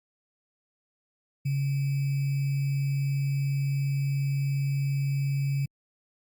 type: tone with sample-and-hold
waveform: sine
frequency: 138.59 Hz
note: C#3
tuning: in tune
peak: -24 dBFS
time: 1.45-5.66 s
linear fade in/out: 10 ms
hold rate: 2450 Hz
effects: Opus 48 kbps